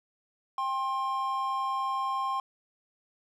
triangle tone pair together, 792 / 1061.5 Hz, G5 / C6, +18 / +25 cents, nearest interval perfect fourth, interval 507 cents, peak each -32 / -27 dBFS, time 0.58-2.4 s, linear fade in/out 2 ms, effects none

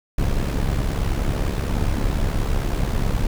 brown noise with amplitude modulation, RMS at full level -18 dBFS, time 0.18-3.27 s, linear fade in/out 5 ms, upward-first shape sine, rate 69.4 Hz, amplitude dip 65%, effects none

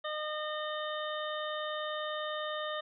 harmonic tone, 610 Hz, D#5, 34 cents flat, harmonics 1 / 2 / 3 / 5 / 6, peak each -37 / -39 / -42 / -45 / -43 dBFS, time 0.04-2.81 s, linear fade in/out 10 ms, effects none

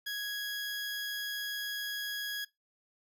20% pulse tone, 1661.2 Hz, G#6, in tune, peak -30 dBFS, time 0.06-2.45 s, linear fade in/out 10 ms, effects noise-tail reverb RT60 0.2 s tail -22 dB re dry

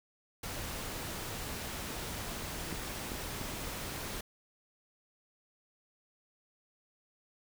pink noise, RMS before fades -40 dBFS, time 0.43-4.21 s, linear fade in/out 5 ms
clicks, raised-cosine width 3 ms, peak -27 dBFS, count 3, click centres 2.727 / 3.118 / 3.414 s
effects none

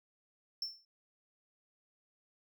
triangle tone with exponential decay, 5380 Hz, E8, 34 cents sharp, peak -31 dBFS, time 0.62-0.85 s, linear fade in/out 2 ms, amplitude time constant 50 ms, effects none

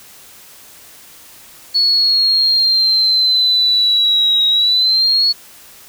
sine exponential two-way sweep, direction down then up, 4400 to 3806 to 4400 Hz, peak -10 dBFS, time 1.74-5.33 s, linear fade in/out 20 ms, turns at 4.47 s, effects white hiss -41 dBFS RMS until 5.88 s

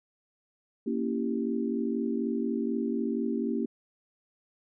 sine chord, A# diminished seventh, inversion none, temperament equal, 233.1 / 277.2 / 329.6 / 392 Hz, A#3 / C#4 / E4 / G4, 0 / 0 / 0 / 0 cents, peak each -30 / -33 / -35 / -34 dBFS, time 0.86-3.66 s, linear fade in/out 10 ms, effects none

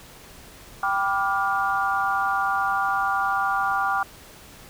sine chord, G dominant seventh, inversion none, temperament equal with one note detuned, 784 / 987.8 / 1174.7 / 1414.8 Hz, G5 / B5 / D6 / F6, 0 / 0 / 0 / +22 cents, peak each -25 / -31 / -25 / -26 dBFS, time 0.83-4.03 s, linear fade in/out 2 ms, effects pink hiss -46 dBFS RMS until 4.69 s

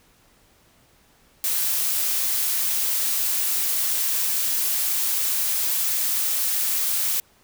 blue noise, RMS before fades -23 dBFS, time 1.44-7.2 s, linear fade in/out 2 ms, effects pink hiss -58 dBFS RMS until 7.43 s

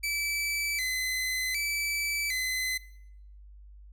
sawtooth tone with vibrato, 2168 Hz, C#7, 39 cents flat, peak -25 dBFS, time 0.03-2.78 s, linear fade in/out 10 ms, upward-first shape square, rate 0.66 Hz, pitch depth 110 cents each way, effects noise-tail reverb RT60 0.7 s tail -18 dB re dry + added 50 Hz sine -47 dBFS peak until 3.92 s

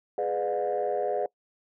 sine chord, G# diminished seventh, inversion none, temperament just, 415.3 / 498.4 / 598 / 717.6 Hz, G#4 / B4 / D5 / F5, 0 / +16 / +31 / +47 cents, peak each -30 dBFS, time 0.18-1.26 s, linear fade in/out 2 ms, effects noise-tail reverb RT60 0.1 s tail -23 dB re dry + tanh soft clip ceiling -19 dBFS

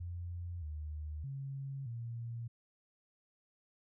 sine tone with pitch steps, 87.1 / 76.2 / 136.7 / 116.9 Hz, F2 / D#2 / C#3 / A#2, -4 / -36 / -24 / +5 cents, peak -39 dBFS, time 0-2.48 s, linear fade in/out 10 ms, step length 620 ms, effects none

